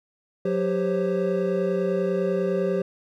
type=tone cluster; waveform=triangle; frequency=183 / 393.9 / 516 / 546 Hz; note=F#3 / G4 / C5 / C#5; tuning=-19 / +8 / -24 / -26 cents; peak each=-25 / -23 / -27 / -27 dBFS; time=0.45-2.82 s; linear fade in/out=5 ms; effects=none